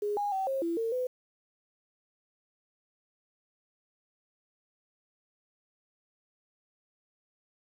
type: tone with pitch steps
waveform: sine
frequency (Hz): 414.4 / 819 / 768 / 537 / 336.4 / 454.4 / 504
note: G#4 / G#5 / G5 / C5 / E4 / A#4 / B4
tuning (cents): -4 / -24 / -36 / +45 / +35 / -44 / +35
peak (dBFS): -28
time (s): 0.02-1.07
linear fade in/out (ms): 5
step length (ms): 150
effects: 9-bit